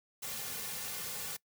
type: noise with comb filter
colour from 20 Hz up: white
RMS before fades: -40 dBFS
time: 0.22-1.37 s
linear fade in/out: 10 ms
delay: 3.1 ms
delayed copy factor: -0.95
effects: noise-tail reverb RT60 0.1 s tail -22 dB re dry